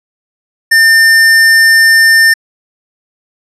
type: tone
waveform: square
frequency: 1800 Hz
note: A6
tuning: 39 cents sharp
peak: -4 dBFS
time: 0.71-2.34 s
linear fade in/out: 10 ms
effects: low-pass 12000 Hz 12 dB/octave